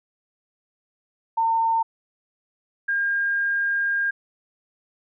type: tone pair in turn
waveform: sine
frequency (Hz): 907 / 1611.7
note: A#5 / G6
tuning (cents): -48 / +48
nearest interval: minor seventh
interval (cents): 996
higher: second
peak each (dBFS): -18 / -20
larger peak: first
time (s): 1.37-1.83 / 2.88-4.11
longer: second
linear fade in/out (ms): 10
effects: none